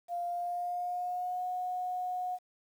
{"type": "tone with pitch glide", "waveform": "sine", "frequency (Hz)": [698.5, 728.2], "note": ["F5", "F#5"], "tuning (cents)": [0, -28], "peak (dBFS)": -32, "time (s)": [0.08, 2.39], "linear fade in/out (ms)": 50, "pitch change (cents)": 72, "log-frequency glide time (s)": [0.25, 1.45], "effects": ["10-bit"]}